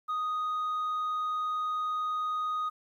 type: tone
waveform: sine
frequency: 1244.5 Hz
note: D#6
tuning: in tune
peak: -26 dBFS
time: 0.08-2.7 s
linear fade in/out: 20 ms
effects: tanh soft clip ceiling -28 dBFS + 11-bit